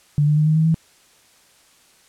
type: tone with pitch steps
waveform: sine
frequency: 146.83 / 149.74 / 152.71 / 155.74 / 158.83 / 161.98 Hz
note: D3 / D3 / D#3 / D#3 / D#3 / E3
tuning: 0 / +34 / -32 / +2 / +36 / -30 cents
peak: -13 dBFS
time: 0.18-0.744 s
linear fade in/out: 0 ms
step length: 94 ms
effects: white hiss -54 dBFS RMS until 2.08 s + low-pass 10000 Hz 12 dB/octave